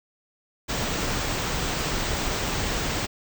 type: band-stop noise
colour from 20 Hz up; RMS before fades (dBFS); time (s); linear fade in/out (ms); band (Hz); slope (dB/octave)
pink; -27; 0.68-3.07; 20; 8400 to 15000; 96
effects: none